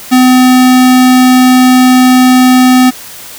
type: tone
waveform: square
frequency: 254.2 Hz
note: C4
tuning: 50 cents flat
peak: -3 dBFS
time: 0.11-2.91 s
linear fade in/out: 20 ms
effects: white hiss -28 dBFS RMS until 3.38 s